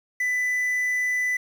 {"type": "tone with quantisation", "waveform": "triangle", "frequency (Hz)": 1994, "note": "B6", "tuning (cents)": 16, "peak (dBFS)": -20, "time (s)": [0.2, 1.37], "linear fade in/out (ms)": 5, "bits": 8, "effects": []}